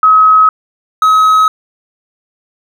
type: tone pair in turn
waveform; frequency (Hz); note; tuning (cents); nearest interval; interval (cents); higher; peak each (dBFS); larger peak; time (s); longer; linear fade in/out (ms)
sine / triangle; 1276 / 1276; D#6 / D#6; +43 / +43; unison; 0; neither; -3; neither; 0.03-0.49 / 1.02-1.48; neither; 2
effects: none